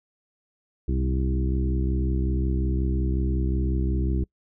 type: harmonic tone with a mistuned harmonic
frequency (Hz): 65.5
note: C2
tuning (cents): +2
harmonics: 1 / 2 / 3 / 4 / 5 / 6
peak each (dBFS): -23 / -30 / -32 / -36 / -32 / -38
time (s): 0.88-4.24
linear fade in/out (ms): 5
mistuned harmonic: 2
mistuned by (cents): -41
effects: noise-tail reverb RT60 0.1 s tail -24 dB re dry